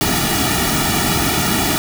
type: noise with comb filter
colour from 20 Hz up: pink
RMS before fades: -17 dBFS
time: 0.01-1.78 s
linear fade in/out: 0 ms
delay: 1.9 ms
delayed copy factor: -1
effects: none